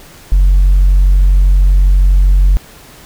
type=tone with tanh clipping; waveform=triangle; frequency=46.25 Hz; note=F#1; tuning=in tune; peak=-5 dBFS; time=0.32-2.57 s; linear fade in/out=0 ms; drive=6 dB; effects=pink hiss -38 dBFS RMS until 3.05 s